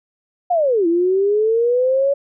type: linear two-way sweep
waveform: sine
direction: down then up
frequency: 733 to 329.6 to 565 Hz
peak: -13 dBFS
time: 0.5-2.14 s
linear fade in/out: 10 ms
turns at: 0.87 s
effects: none